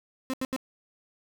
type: tone bursts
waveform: 35% pulse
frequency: 261.6 Hz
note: C4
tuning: in tune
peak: -26 dBFS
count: 3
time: 0.3-0.563 s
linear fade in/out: 0 ms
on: 35 ms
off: 79 ms
effects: none